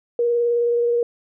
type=tone with vibrato; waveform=sine; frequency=474.8 Hz; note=A#4; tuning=32 cents sharp; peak=-16 dBFS; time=0.19-1.03 s; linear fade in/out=2 ms; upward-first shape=square; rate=19 Hz; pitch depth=12 cents each way; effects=none